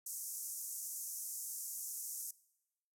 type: band-pass noise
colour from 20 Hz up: white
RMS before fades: -44 dBFS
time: 0.06-2.31 s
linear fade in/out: 5 ms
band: 5900 to 14000 Hz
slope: 48 dB/octave
effects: noise-tail reverb RT60 0.9 s tail -21 dB re dry